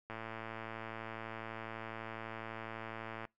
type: click train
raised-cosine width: 0.5 ms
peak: -28 dBFS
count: 354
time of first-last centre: 0.1-3.252 s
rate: 112 Hz
effects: noise-tail reverb RT60 0.2 s tail -25 dB re dry